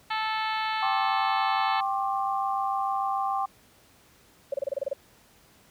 harmonic tone, 437.4 Hz, A4, 10 cents flat, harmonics 2 / 3 / 4 / 5 / 6 / 7 / 8 / 9 / 10, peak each -29 / -33 / -35 / -37 / -39 / -40 / -41 / -42 / -43 dBFS, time 0.1-1.81 s, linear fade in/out 10 ms
sine chord, G suspended fourth, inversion none, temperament equal with one note detuned, 784 / 1067.9 / 1174.7 Hz, G5 / C6 / D6, 0 / +35 / 0 cents, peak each -27 / -31 / -32 dBFS, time 0.82-3.46 s, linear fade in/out 10 ms
sine tone bursts, 554.4 Hz, C#5, in tune, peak -24 dBFS, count 9, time 4.52-4.933 s, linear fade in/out 5 ms, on 21 ms, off 28 ms
effects pink hiss -58 dBFS RMS until 5.7 s + high-pass 60 Hz 12 dB/octave

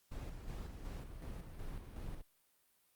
brown noise with tremolo, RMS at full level -44 dBFS, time 0.11-2.22 s, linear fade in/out 10 ms, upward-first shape square, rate 2.7 Hz, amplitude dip 45%, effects white hiss -74 dBFS RMS until 2.95 s + Opus 48 kbps

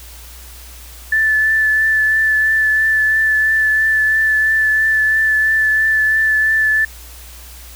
sine tone with vibrato, 1750 Hz, A6, 10 cents flat, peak -11 dBFS, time 1.12-6.85 s, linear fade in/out 5 ms, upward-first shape triangle, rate 3 Hz, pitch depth 19 cents each way, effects added 60 Hz sine -36 dBFS peak until 7.75 s + white hiss -39 dBFS RMS until 7.75 s

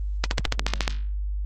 click train, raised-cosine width 0.2 ms, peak -4 dBFS, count 10, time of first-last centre 0.24-0.878 s, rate 14.1 Hz, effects added 50 Hz sine -25 dBFS peak until 1.45 s + Opus 24 kbps

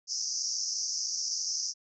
white band-pass noise, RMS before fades -33 dBFS, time 0.07-1.74 s, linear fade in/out 50 ms, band 5000 to 6300 Hz, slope 96 dB/octave, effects none

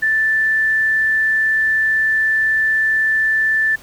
sine tone, 1762 Hz, A6, 2 cents sharp, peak -13 dBFS, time 0.02-3.76 s, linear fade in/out 10 ms, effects pink hiss -43 dBFS RMS until 3.82 s

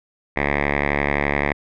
5% pulse tone with low-pass filter, 71.7 Hz, D2, 41 cents flat, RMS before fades -21 dBFS, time 0.36-1.53 s, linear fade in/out 10 ms, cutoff 2000 Hz, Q 4, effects none

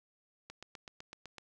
click train, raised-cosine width 0.2 ms, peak -29 dBFS, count 8, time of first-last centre 0.5-1.383 s, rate 7.93 Hz, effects none

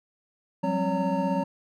triangle tone cluster, 179.9 / 195.8 / 267.5 / 565 / 917 Hz, F#3 / G3 / C4 / C#5 / A#5, -48 / -2 / +38 / +33 / -29 cents, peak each -28 dBFS, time 0.63-1.44 s, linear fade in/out 10 ms, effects none

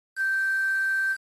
sine tone with quantisation, 1561 Hz, G6, 8 cents flat, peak -22 dBFS, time 0.16-1.17 s, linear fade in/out 50 ms, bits 7, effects AAC 32 kbps

